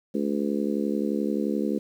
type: harmonic tone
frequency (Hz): 71.5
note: D2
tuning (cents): -46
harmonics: 3 / 4 / 5 / 6 / 7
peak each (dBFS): -27 / -29 / -31 / -33 / -34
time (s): 0.14-1.79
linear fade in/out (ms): 10
effects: 9-bit